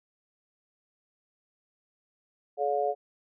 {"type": "harmonic tone", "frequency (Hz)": 142.5, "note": "C#3", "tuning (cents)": 48, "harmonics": [3, 4, 5], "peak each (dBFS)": [-30, -30, -28], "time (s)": [2.57, 2.95], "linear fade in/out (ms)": 50, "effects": []}